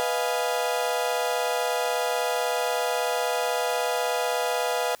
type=chord; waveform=35% pulse; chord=F half-diminished seventh; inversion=second; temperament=equal; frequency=493.9 / 622.3 / 698.5 / 830.6 Hz; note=Cb5 / Eb5 / F5 / Ab5; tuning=0 / 0 / 0 / 0 cents; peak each=-26 / -30 / -27 / -30 dBFS; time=0-4.95 s; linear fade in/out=0 ms; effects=white hiss -55 dBFS RMS until 5 s